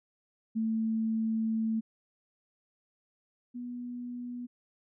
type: tone pair in turn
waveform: sine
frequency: 222.5 / 244.2 Hz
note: A3 / B3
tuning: +20 / -19 cents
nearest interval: major second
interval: 161 cents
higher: second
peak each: -27 / -36 dBFS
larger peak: first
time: 0.55-1.81 / 3.54-4.47 s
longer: first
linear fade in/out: 20 ms
effects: none